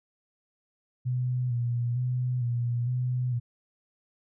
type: tone with vibrato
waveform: sine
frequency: 122.6 Hz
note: B2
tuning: 12 cents flat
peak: -25 dBFS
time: 1.05-3.4 s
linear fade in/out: 20 ms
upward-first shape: square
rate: 1.1 Hz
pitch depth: 39 cents each way
effects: none